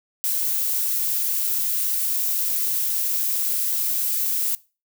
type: noise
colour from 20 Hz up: violet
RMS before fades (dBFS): -23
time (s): 0.24-4.55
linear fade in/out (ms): 0
effects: noise-tail reverb RT60 0.3 s tail -20 dB re dry